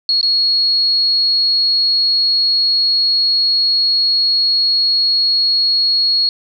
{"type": "tone with dropouts", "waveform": "sine", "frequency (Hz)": 4320, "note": "C#8", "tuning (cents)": -45, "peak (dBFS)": -11, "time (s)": [0.09, 6.29], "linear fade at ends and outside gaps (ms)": 1, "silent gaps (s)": [0.212, 0.229], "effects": []}